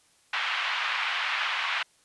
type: band-pass noise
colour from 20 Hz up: white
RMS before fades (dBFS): -29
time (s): 0.33-1.83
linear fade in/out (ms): 5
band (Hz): 920 to 3000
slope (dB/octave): 24
effects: white hiss -63 dBFS RMS until 2.04 s + resampled to 24000 Hz